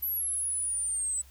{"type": "linear sweep", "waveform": "sine", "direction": "down", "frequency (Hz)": [11860, 7902], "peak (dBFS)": -28, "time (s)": [0.02, 1.22], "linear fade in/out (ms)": 10, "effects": ["added 67 Hz sine -52 dBFS peak until 1.3 s", "white hiss -59 dBFS RMS until 1.3 s"]}